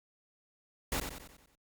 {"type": "noise with echo", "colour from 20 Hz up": "pink", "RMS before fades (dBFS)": -33, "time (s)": [0.92, 1], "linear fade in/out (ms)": 2, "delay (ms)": 92, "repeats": 6, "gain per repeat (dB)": -6, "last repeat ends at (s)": 1.552, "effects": ["Opus 48 kbps"]}